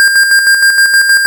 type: tone with tremolo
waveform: square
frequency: 1600 Hz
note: G6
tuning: 35 cents sharp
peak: -4 dBFS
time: 0-1.26 s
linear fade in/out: 0 ms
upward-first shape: square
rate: 6.4 Hz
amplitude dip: 45%
effects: none